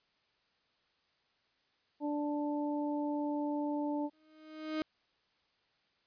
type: harmonic tone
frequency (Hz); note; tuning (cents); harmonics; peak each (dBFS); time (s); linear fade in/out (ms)
293.7; D4; 0; 1 / 2 / 3; -33 / -40 / -41; 2-4.1; 50
type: tone with exponential growth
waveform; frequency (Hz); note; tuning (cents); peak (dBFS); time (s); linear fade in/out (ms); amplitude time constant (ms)
35% pulse; 311.1; D#4; 0; -29; 4.13-4.82; 1; 150
effects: white hiss -74 dBFS RMS until 6.06 s + resampled to 11025 Hz